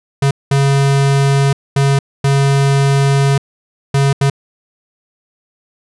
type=tone bursts at uneven times; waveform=square; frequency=138.59 Hz; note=C#3; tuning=in tune; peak=-10 dBFS; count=6; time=0.22-0.31 / 0.51-1.53 / 1.76-1.99 / 2.24-3.38 / 3.94-4.13 / 4.21-4.3 s; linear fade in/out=5 ms; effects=resampled to 24000 Hz